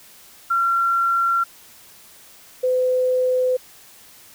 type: tone pair in turn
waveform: sine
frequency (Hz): 1368 / 507.6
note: F6 / B4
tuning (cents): -36 / +47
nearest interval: octave + perfect fourth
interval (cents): 1717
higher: first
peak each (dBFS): -16 / -16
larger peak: neither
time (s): 0.5-1.44 / 2.63-3.57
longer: neither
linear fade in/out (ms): 10
effects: white hiss -47 dBFS RMS until 4.34 s